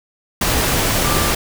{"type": "tone in noise", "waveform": "sine", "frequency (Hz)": 1183, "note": "D6", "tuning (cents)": 12, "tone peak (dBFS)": -24, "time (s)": [1.04, 1.31], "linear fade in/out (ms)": 5, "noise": "pink", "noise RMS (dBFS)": -17, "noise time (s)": [0.41, 1.35], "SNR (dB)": -10, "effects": []}